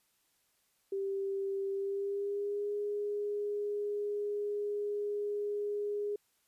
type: tone with pitch glide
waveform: sine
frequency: 392 to 412.4 Hz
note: G4 to G#4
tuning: 0 to -12 cents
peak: -32 dBFS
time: 0.92-6.16 s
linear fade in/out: 5 ms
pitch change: +88 cents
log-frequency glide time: 1.71-2.74 s
effects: white hiss -74 dBFS RMS until 6.47 s + resampled to 32000 Hz